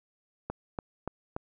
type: click train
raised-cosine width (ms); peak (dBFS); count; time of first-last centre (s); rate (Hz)
1; -19; 4; 0.5-1.365; 3.47
effects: none